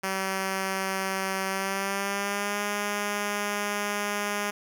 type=tone with pitch glide; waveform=5% pulse; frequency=191.6 to 205.4 Hz; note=G3 to G#3; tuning=-39 to -19 cents; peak=-16 dBFS; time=0.03-4.51 s; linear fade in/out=10 ms; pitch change=+120 cents; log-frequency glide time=1.47-2.62 s; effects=none